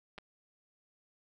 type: clicks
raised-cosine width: 0.3 ms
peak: -30 dBFS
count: 2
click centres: 0.18 / 0.185 s
effects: none